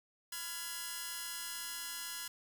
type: chord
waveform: 5% pulse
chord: F diminished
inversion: second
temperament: just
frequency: 1005.8 / 1396.9 / 1676.3 Hz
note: Cb6 / F6 / Ab6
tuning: +31 / 0 / +16 cents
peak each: -34 dBFS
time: 0.32-2.28 s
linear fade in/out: 5 ms
effects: 9-bit